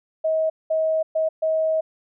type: tone bursts at uneven times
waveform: sine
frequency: 636 Hz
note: D#5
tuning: 38 cents sharp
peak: -18 dBFS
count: 4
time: 0.24-0.5 / 0.7-1.03 / 1.15-1.29 / 1.42-1.81 s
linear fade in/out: 10 ms
effects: none